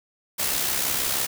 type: noise with amplitude modulation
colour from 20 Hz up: white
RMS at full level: -23 dBFS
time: 0.38-1.27 s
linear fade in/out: 20 ms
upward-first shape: sine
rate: 66.1 Hz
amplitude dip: 45%
effects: none